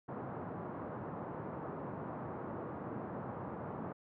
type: band-pass noise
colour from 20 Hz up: pink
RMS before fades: -43 dBFS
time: 0.08-3.93 s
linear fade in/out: 10 ms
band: 110 to 1200 Hz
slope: 24 dB/octave
effects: none